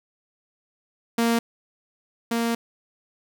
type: tone pair in turn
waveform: sawtooth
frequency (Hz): 232.1 / 232.1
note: A#3 / A#3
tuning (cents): -7 / -7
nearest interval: unison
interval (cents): 0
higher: neither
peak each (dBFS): -15 / -18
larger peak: first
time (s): 1.18-1.39 / 2.31-2.55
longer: second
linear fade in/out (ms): 5
effects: none